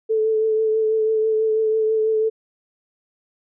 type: tone with vibrato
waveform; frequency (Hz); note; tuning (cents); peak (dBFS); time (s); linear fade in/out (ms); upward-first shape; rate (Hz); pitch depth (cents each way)
sine; 438.2; A4; -7; -16; 0.09-2.3; 20; triangle; 6.1; 24
effects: none